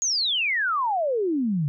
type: exponential sweep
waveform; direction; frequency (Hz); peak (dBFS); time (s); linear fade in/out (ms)
sine; down; 6770 to 138.3; -21; 0.02-1.68; 0
effects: none